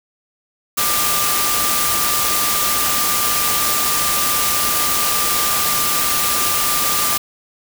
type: tone in noise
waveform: sine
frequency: 1191 Hz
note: D6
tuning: 24 cents sharp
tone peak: -23 dBFS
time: 0.77-7.18 s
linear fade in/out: 10 ms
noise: white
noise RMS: -18 dBFS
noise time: 0.77-7.18 s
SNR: -8 dB
effects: none